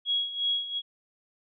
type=tone with tremolo; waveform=sine; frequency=3318 Hz; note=G#7; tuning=2 cents flat; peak=-23 dBFS; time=0.05-0.82 s; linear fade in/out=50 ms; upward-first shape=sine; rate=2.8 Hz; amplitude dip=75%; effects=none